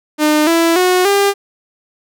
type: tone with pitch steps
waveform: sawtooth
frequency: 303.3 / 332.7 / 364.9 / 400.2 Hz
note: D#4 / E4 / F#4 / G4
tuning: -44 / +16 / -24 / +36 cents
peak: -6 dBFS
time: 0.18-1.34 s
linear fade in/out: 50 ms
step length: 290 ms
effects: none